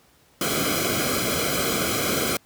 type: noise with comb filter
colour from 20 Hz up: pink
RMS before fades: -24 dBFS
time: 0.41-2.37 s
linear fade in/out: 2 ms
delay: 1.1 ms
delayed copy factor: -0.95
effects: pink hiss -58 dBFS RMS until 2.45 s + high-pass 60 Hz 12 dB/octave